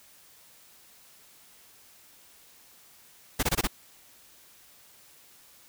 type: noise bursts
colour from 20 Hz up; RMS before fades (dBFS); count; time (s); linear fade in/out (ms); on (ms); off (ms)
pink; -25; 5; 3.39-3.674; 10; 40; 21
effects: white hiss -56 dBFS RMS until 5.68 s